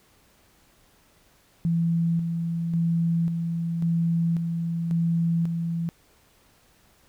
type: tone with tremolo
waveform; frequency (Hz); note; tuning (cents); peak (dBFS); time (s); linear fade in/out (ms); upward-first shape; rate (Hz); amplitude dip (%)
sine; 167.5; E3; +28; -20; 1.65-5.89; 0; square; 0.92; 40
effects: pink hiss -60 dBFS RMS until 7.08 s